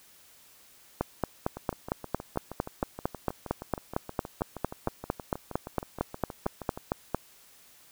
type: two click trains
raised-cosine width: 1 ms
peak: -12 / -23 dBFS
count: 28 / 34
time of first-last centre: 1.01-7.146 / 1.57-6.775 s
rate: 4.4 / 6.34 Hz
effects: white hiss -57 dBFS RMS until 7.91 s